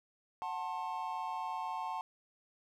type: chord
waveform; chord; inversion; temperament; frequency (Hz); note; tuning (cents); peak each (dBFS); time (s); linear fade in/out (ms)
triangle; F# diminished; none; just; 740 / 888 / 1065.6; F#5 / A5 / C6; 0 / +16 / +31; -40 / -37 / -40; 0.42-2.01; 0
effects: none